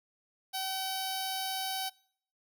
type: tone with notch filter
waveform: 10% pulse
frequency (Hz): 764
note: G5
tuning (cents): -45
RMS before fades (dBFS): -35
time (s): 0.53-1.9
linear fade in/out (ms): 20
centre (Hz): 1900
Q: 0.73
effects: noise-tail reverb RT60 0.6 s tail -24 dB re dry